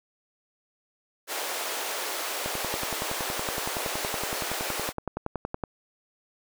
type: high-pass noise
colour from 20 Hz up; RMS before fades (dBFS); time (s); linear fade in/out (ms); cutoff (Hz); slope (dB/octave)
pink; -32; 1.27-4.93; 50; 420; 24
type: click train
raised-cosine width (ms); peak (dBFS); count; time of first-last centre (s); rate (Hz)
1; -16; 35; 2.46-5.638; 10.7
effects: none